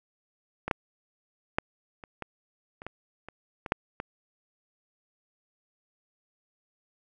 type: clicks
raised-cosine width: 0.5 ms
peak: -16 / -9 / -9 / -28 / -20 / -27 / -21 / -26 / -21 / -7 / -18 dBFS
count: 11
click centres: 0.68 / 0.712 / 1.585 / 2.038 / 2.223 / 2.819 / 2.866 / 3.286 / 3.662 / 3.721 / 4.001 s
effects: none